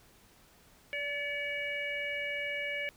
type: harmonic tone with a mistuned harmonic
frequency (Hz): 577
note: D5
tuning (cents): -31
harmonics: 1 / 3 / 4 / 5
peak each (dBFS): -40 / -40 / -35 / -43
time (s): 0.93-2.89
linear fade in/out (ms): 0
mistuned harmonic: 4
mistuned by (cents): -32
effects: pink hiss -61 dBFS RMS until 2.96 s